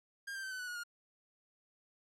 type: tone with pitch steps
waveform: 45% pulse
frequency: 1610 / 1576.9 / 1544.4 / 1512.6 / 1481.5 / 1451 / 1421.2 Hz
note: G6 / G6 / G6 / F#6 / F#6 / F#6 / F6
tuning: +46 / +10 / -26 / +38 / +2 / -34 / +30 cents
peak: -40 dBFS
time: 0.27-0.837 s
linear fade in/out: 10 ms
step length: 81 ms
effects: low-pass 11000 Hz 12 dB/octave